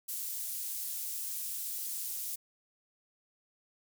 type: high-pass noise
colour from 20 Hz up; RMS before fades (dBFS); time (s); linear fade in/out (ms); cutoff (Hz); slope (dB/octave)
pink; -38; 0.08-2.36; 10; 10000; 12
effects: none